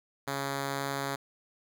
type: tone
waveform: 5% pulse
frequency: 138.59 Hz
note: C#3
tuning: in tune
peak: -20 dBFS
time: 0.27-1.16 s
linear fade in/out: 10 ms
effects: none